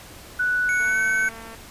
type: tone with pitch glide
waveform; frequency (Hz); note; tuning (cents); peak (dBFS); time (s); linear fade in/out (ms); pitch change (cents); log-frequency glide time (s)
sine; 1480 to 1526.9; F#6 to G6; 0 to -46; -19; 0.39-1.29; 10; +54; 0.83-0.99
type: tone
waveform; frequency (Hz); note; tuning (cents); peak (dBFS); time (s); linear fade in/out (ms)
square; 2220; C#7; +2; -28; 0.69-1.29; 0
type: click train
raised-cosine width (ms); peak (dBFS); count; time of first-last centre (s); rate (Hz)
0.5; -27; 170; 0.8-1.548; 226
effects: pink hiss -43 dBFS RMS until 1.7 s + resampled to 32000 Hz